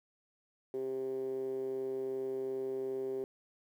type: tone with band-pass filter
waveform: 10% pulse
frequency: 131.8 Hz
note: C3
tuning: 13 cents sharp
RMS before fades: -37 dBFS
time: 0.74-3.24 s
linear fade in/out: 0 ms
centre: 380 Hz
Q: 8
effects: 11-bit